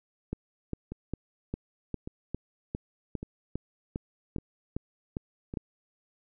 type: two click trains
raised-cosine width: 3 ms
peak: -24 / -19 dBFS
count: 5 / 14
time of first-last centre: 0.92-5.539 / 0.33-5.572 s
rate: 0.866 / 2.48 Hz
effects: none